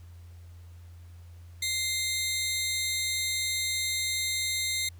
20% pulse tone pair together, 2093 / 3729 Hz, C7 / A#7, 0 / 0 cents, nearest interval minor seventh, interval 1000 cents, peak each -25 dBFS, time 1.62-4.89 s, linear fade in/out 5 ms, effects added 86 Hz sine -45 dBFS peak until 4.99 s + pink hiss -63 dBFS RMS until 4.99 s

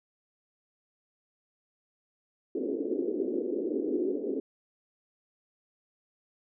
white band-pass noise, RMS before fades -31 dBFS, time 2.55-4.4 s, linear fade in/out 5 ms, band 260 to 440 Hz, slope 48 dB/octave, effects none

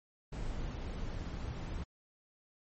brown noise, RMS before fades -39 dBFS, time 0.32-1.84 s, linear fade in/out 10 ms, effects MP3 32 kbps

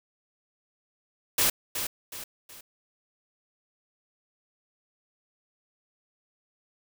white noise with echo, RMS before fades -23 dBFS, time 1.38-1.5 s, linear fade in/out 5 ms, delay 370 ms, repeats 3, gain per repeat -8 dB, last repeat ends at 2.61 s, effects none

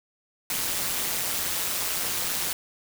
white noise with amplitude modulation, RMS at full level -25 dBFS, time 0.5-2.53 s, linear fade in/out 2 ms, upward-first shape sine, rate 180 Hz, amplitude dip 70%, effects none

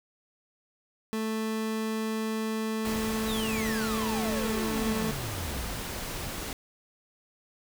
30% pulse tone, 220 Hz, A3, in tune, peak -26 dBFS, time 1.13-5.11 s, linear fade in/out 0 ms
pink noise, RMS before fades -36 dBFS, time 2.85-6.53 s, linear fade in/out 2 ms
45% pulse exponential sweep, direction down, 4103 to 48 Hz, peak -35 dBFS, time 3.25-5.75 s, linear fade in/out 50 ms
effects none

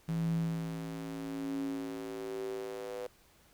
square tone with high-pass filter sweep, 55 Hz, A1, in tune, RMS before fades -37 dBFS, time 0.08-3.07 s, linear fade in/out 5 ms, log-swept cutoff 150 to 490 Hz, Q 6.9, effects pink hiss -64 dBFS RMS until 3.53 s

